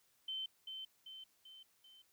sine tone with echo, 3084 Hz, G7, 29 cents flat, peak -39 dBFS, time 0.28-0.46 s, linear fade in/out 5 ms, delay 390 ms, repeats 4, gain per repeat -5 dB, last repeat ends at 2.02 s, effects white hiss -74 dBFS RMS until 2.12 s

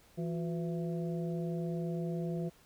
harmonic tone with a mistuned harmonic, 167.3 Hz, E3, 26 cents sharp, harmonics 1 / 2 / 3 / 4, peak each -34 / -40 / -44 / -46 dBFS, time 0.17-2.5 s, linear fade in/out 20 ms, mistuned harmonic 2, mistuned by +120 cents, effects pink hiss -63 dBFS RMS until 2.65 s

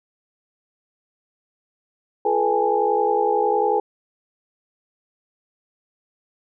sine tone cluster, 348.8 / 427.8 / 489.1 / 811 / 862 Hz, F4 / A4 / B4 / G#5 / A5, -2 / -49 / -17 / -41 / -36 cents, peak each -29 / -21 / -24 / -21 / -26 dBFS, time 2.25-3.8 s, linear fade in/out 5 ms, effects none

